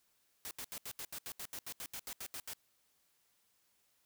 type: noise bursts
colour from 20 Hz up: white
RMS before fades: -44 dBFS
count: 16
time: 0.45-2.534 s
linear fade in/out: 0 ms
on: 59 ms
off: 76 ms
effects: white hiss -75 dBFS RMS until 4.05 s